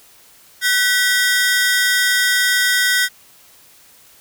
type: ring-modulated tone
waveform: sawtooth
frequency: 1727 Hz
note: A6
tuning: 33 cents flat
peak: -7 dBFS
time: 0.61-3.09 s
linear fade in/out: 50 ms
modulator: 219 Hz
effects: white hiss -48 dBFS RMS until 4.2 s